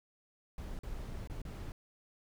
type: noise with dropouts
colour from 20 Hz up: brown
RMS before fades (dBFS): -42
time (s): 0.58-1.72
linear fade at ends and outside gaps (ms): 1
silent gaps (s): 0.79-0.833 / 1.274-1.298 / 1.417-1.451
effects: none